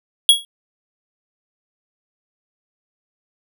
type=tone with exponential decay; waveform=square; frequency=3322 Hz; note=G#7; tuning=in tune; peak=-4 dBFS; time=0.29-0.45 s; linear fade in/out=1 ms; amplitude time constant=34 ms; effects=none